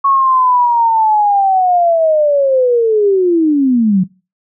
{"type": "linear sweep", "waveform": "sine", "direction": "down", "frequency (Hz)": [1108.7, 177.2], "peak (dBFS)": -8, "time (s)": [0.04, 4.04], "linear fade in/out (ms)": 10, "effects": ["noise-tail reverb RT60 0.3 s tail -21 dB re dry"]}